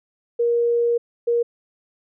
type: tone bursts at uneven times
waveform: sine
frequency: 472.2 Hz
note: A#4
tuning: 22 cents sharp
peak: -16 dBFS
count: 2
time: 0.39-0.98 / 1.27-1.43 s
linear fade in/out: 10 ms
effects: none